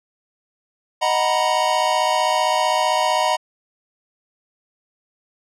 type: chord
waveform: square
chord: B major seventh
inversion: first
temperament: equal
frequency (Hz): 622.3 / 740 / 932.3 / 987.8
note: D#5 / F#5 / A#5 / B5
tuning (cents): 0 / 0 / 0 / 0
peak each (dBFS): -23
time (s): 1.01-3.37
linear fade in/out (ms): 20
effects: low-pass 8000 Hz 12 dB/octave